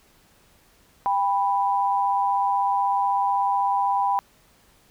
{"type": "tone pair together", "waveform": "sine", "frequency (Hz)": [796.1, 987.8], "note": ["G5", "B5"], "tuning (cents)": [27, 0], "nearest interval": "major third", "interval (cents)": 373, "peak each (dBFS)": [-22, -22], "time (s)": [1.06, 4.19], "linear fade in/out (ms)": 0, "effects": ["pink hiss -58 dBFS RMS until 4.9 s"]}